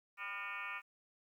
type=tone with frequency modulation; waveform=sine; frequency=1829 Hz; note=A#6; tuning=33 cents flat; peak=-40 dBFS; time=0.17-0.82 s; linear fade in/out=50 ms; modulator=208 Hz; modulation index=3.8; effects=12-bit